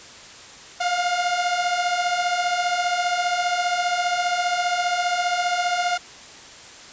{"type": "beating tone pair", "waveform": "sawtooth", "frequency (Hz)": [698.5, 713.5], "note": ["F5", "F5"], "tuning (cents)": [0, 37], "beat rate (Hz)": 15, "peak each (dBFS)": [-22, -18], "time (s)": [0.8, 5.98], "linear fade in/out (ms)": 10, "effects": ["white hiss -42 dBFS RMS until 6.92 s", "resampled to 16000 Hz"]}